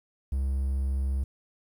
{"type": "tone", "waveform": "triangle", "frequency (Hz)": 67.2, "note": "C2", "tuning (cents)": 47, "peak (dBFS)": -23, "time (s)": [0.32, 1.24], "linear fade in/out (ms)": 5, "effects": ["10-bit"]}